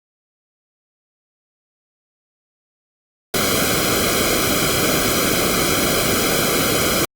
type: noise with comb filter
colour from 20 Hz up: pink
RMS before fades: -18 dBFS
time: 3.34-7.05 s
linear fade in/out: 2 ms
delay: 1.1 ms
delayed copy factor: -1
effects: Opus 48 kbps